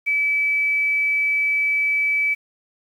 sine tone, 2300 Hz, D7, 37 cents flat, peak -17 dBFS, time 0.06-2.35 s, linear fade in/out 20 ms, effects 8-bit

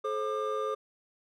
triangle tone cluster, 430.1 / 533 / 1199 Hz, A4 / C5 / D6, -39 / +32 / +36 cents, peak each -31 / -33 / -32 dBFS, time 0.04-0.75 s, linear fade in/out 10 ms, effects none

